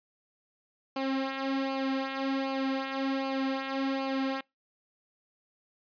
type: tone with flanger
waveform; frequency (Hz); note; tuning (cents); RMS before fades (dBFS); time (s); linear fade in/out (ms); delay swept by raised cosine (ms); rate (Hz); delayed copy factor
sawtooth; 268.8; C4; +47; -31; 0.96-4.41; 5; 0.54 to 3.54; 1.3; -0.7
effects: noise-tail reverb RT60 0.2 s tail -25 dB re dry + resampled to 11025 Hz